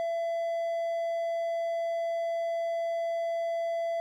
triangle tone, 671 Hz, E5, 31 cents sharp, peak -26 dBFS, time 0-4 s, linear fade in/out 0 ms, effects none

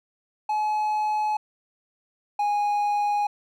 triangle tone pair in turn, 851 / 825.8 Hz, G#5 / G#5, +42 / -10 cents, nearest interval minor second, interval 52 cents, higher first, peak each -20 / -19 dBFS, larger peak second, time 0.49-1.37 / 2.39-3.27 s, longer neither, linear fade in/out 5 ms, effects none

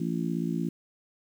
harmonic tone, 56.9 Hz, A#1, 41 cents flat, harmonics 3 / 4 / 5 / 6, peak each -30 / -32 / -34 / -36 dBFS, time 0-0.69 s, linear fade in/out 5 ms, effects 9-bit

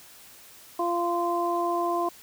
harmonic tone, 345.6 Hz, F4, 18 cents flat, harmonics 1 / 2 / 3, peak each -28 / -28 / -28 dBFS, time 0.79-2.09 s, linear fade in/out 5 ms, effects white hiss -50 dBFS RMS until 2.22 s

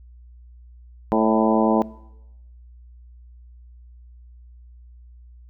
harmonic tone with a mistuned harmonic, 110.6 Hz, A2, 9 cents sharp, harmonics 2 / 3 / 4 / 5 / 6 / 7 / 8 / 9, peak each -21 / -23 / -24 / -25 / -26 / -26 / -27 / -28 dBFS, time 1.12-1.82 s, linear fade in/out 0 ms, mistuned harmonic 6, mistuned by -37 cents, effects noise-tail reverb RT60 0.9 s tail -20 dB re dry + added 60 Hz sine -43 dBFS peak until 5.49 s

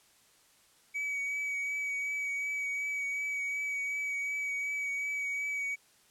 triangle tone with vibrato, 2271 Hz, C#7, 41 cents sharp, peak -30 dBFS, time 0.94-5.76 s, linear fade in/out 20 ms, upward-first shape triangle, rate 2.7 Hz, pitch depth 19 cents each way, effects white hiss -64 dBFS RMS until 6.1 s + low-pass 11000 Hz 12 dB/octave

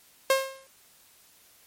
sawtooth tone with exponential decay, 535 Hz, C5, 38 cents sharp, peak -13 dBFS, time 0.3-0.67 s, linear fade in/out 2 ms, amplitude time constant 79 ms, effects white hiss -58 dBFS RMS until 1.66 s + MP3 64 kbps

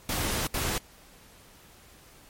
pink noise bursts at uneven times, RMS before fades -29 dBFS, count 2, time 0.09-0.47 / 0.54-0.78 s, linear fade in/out 2 ms, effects pink hiss -54 dBFS RMS until 2.29 s + MP3 64 kbps

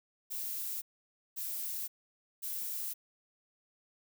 violet noise bursts, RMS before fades -38 dBFS, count 3, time 0.3-2.94 s, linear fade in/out 20 ms, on 520 ms, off 540 ms, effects none

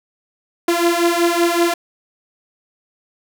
sawtooth beating tone pair, 340 / 345.3 Hz, F4 / F4, -46 / -20 cents, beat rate 5.3 Hz, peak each -13 dBFS, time 0.68-1.74 s, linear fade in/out 5 ms, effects none

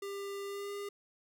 square tone with pitch glide, 398.5 to 404.5 Hz, G4 to G#4, +28 to -46 cents, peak -39 dBFS, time 0.02-0.89 s, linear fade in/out 5 ms, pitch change +26 cents, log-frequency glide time 0.45-0.72 s, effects none

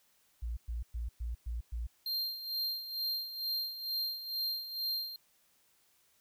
sine tone bursts, 58.27 Hz, A#1, in tune, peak -34 dBFS, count 6, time 0.42-1.87 s, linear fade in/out 10 ms, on 150 ms, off 110 ms
square tone with tremolo, 4186 Hz, C8, in tune, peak -32 dBFS, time 2.06-5.16 s, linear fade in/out 2 ms, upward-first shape sine, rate 2.2 Hz, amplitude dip 70%
effects white hiss -70 dBFS RMS until 6.2 s

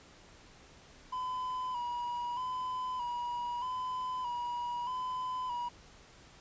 triangle tone with vibrato, 987.8 Hz, B5, in tune, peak -32 dBFS, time 1.12-5.69 s, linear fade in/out 10 ms, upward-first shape square, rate 0.8 Hz, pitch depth 41 cents each way, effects pink hiss -57 dBFS RMS until 6.4 s + resampled to 16000 Hz

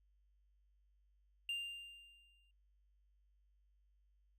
triangle tone with exponential decay, 2794 Hz, F7, in tune, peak -35 dBFS, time 1.49-2.51 s, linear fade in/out 2 ms, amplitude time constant 220 ms, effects added 50 Hz sine -70 dBFS peak until 4.38 s

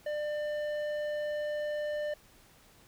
square tone with low-pass filter, 597 Hz, D5, 28 cents sharp, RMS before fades -34 dBFS, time 0.06-2.14 s, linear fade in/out 5 ms, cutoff 2300 Hz, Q 0.63, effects pink hiss -60 dBFS RMS until 2.87 s

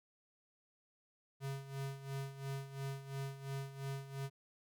square tone with tremolo, 136.9 Hz, C#3, 21 cents flat, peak -39 dBFS, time 1.4-4.3 s, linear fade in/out 50 ms, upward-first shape sine, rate 2.9 Hz, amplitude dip 75%, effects none

